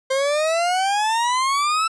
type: exponential sweep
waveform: 40% pulse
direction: up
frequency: 523.3 to 1333 Hz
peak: -17 dBFS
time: 0.1-1.88 s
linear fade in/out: 10 ms
effects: resampled to 22050 Hz